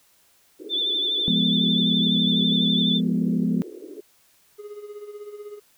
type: band-pass noise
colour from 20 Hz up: pink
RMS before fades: -39 dBFS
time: 0.59-4.01 s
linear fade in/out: 10 ms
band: 320 to 440 Hz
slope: 48 dB/octave
type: tone with vibrato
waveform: sine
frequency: 3520 Hz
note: A7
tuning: in tune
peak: -21 dBFS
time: 0.69-3.01 s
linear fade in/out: 50 ms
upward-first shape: sine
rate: 12 Hz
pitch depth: 37 cents each way
type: chord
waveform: sine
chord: F diminished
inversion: none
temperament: equal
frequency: 174.61 / 207.7 / 246.9 Hz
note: F3 / Ab3 / Cb4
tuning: 0 / 0 / 0 cents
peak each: -24 dBFS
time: 1.28-3.62 s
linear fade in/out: 0 ms
type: tone with tremolo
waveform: triangle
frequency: 415.3 Hz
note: G#4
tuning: in tune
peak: -31 dBFS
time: 4.58-5.6 s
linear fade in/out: 20 ms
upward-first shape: sine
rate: 16 Hz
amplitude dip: 65%
effects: white hiss -60 dBFS RMS until 5.77 s